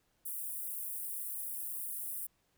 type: high-pass noise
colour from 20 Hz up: white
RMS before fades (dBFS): -40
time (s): 0.25-2.27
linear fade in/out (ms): 10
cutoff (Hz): 9100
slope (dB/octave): 48
effects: pink hiss -75 dBFS RMS until 2.57 s